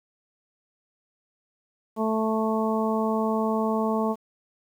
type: harmonic tone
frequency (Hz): 220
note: A3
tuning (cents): 0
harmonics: 1 / 2 / 3 / 4 / 5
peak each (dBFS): -25 / -28 / -30 / -31 / -32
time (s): 1.96-4.16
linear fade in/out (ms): 50
effects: 9-bit